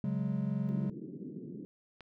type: chord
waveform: triangle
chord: C# suspended fourth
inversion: none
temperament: equal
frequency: 138.59 / 185 / 207.7 Hz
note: C#3 / F#3 / G#3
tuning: 0 / 0 / 0 cents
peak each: -33 dBFS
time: 0.04-0.9 s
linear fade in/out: 2 ms
type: band-pass noise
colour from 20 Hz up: pink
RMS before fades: -44 dBFS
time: 0.69-1.65 s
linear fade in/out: 0 ms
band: 150 to 400 Hz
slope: 48 dB/octave
type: click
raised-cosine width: 0.3 ms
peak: -33 dBFS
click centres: 2.007 s
effects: none

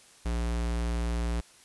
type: tone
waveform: square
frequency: 58.27 Hz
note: A#1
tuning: in tune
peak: -28 dBFS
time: 0.25-1.41 s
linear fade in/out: 10 ms
effects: white hiss -56 dBFS RMS until 1.64 s + resampled to 24000 Hz

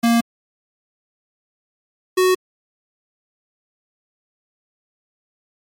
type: tone pair in turn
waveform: square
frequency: 233.1 / 370 Hz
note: A#3 / F#4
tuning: 0 / 0 cents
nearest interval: minor sixth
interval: 800 cents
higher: second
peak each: -13 dBFS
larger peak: neither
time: 0.03-0.21 / 2.17-2.35 s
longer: neither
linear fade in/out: 10 ms
effects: MP3 64 kbps

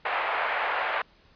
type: band-pass noise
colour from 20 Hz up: pink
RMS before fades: -28 dBFS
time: 0.05-1.02 s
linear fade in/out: 5 ms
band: 640 to 2400 Hz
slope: 24 dB/octave
effects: pink hiss -59 dBFS RMS until 1.35 s + resampled to 11025 Hz

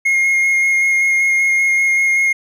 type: tone with vibrato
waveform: triangle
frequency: 2145 Hz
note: C7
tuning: 42 cents sharp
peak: -10 dBFS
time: 0.05-2.33 s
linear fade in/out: 10 ms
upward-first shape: square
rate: 5.2 Hz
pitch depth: 9 cents each way
effects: none

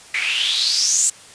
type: noise with band-pass filter sweep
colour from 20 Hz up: white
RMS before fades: -19 dBFS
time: 0.14-1.1 s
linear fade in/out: 5 ms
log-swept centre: 2100 to 7900 Hz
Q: 7.1
effects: white hiss -43 dBFS RMS until 1.34 s + resampled to 22050 Hz

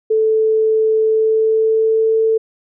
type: tone with pitch glide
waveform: sine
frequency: 438.8 to 444.4 Hz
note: A4 to A4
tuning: -5 to +17 cents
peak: -11 dBFS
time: 0.1-2.38 s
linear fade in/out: 10 ms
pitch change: +22 cents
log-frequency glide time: 1.04-2.16 s
effects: none

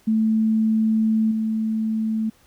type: tone with level steps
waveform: sine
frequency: 220 Hz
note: A3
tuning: in tune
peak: -16 / -20 dBFS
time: 0.07-2.3 s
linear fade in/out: 10 ms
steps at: 1.31 s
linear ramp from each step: 5 ms
effects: pink hiss -57 dBFS RMS until 2.46 s

